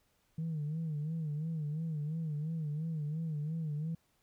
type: tone with vibrato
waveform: sine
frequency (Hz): 155.56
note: D#3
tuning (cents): 0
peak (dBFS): -32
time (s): 0.38-3.95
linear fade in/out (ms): 5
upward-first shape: sine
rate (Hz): 2.9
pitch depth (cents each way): 100
effects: tanh soft clip ceiling -31 dBFS + pink hiss -74 dBFS RMS until 4.22 s